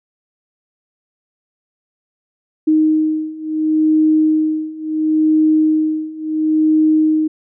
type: beating tone pair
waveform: sine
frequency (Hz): 311.1 / 311.82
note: D#4 / D#4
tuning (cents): 0 / +4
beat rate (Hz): 0.72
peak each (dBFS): -16 / -14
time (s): 2.67-7.28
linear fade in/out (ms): 10
effects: none